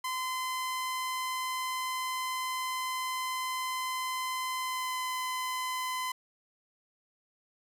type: tone with pitch glide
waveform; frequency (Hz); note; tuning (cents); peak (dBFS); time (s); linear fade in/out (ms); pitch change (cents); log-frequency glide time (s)
sawtooth; 1027 to 1019.9; C6 to C6; -33 to -45; -28; 0.04-6.12; 5; -12; 4.62-4.98
effects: none